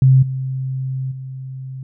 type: tone with level steps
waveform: sine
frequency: 131.7 Hz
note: C3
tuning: 12 cents sharp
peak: -7 / -20 / -27 dBFS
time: 0.02-1.83 s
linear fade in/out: 2 ms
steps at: 0.22 / 1.11 s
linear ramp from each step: 10 ms
effects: none